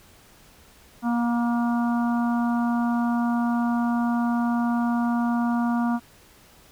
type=harmonic tone with a mistuned harmonic; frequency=237.3 Hz; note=A#3; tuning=31 cents sharp; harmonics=1 / 3 / 4 / 5 / 6; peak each=-21 / -31 / -33 / -35 / -37 dBFS; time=1.02-6 s; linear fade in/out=50 ms; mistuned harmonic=5; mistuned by=-16 cents; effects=pink hiss -53 dBFS RMS until 6.71 s